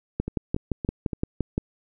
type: two click trains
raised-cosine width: 3 ms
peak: -16 / -11 dBFS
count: 4 / 9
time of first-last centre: 0.28-1.132 / 0.2-1.579 s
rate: 3.52 / 5.8 Hz
effects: none